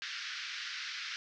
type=band-pass noise; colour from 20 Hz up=pink; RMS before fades=-41 dBFS; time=0.02-1.16 s; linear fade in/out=0 ms; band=1400 to 5600 Hz; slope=48 dB/octave; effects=none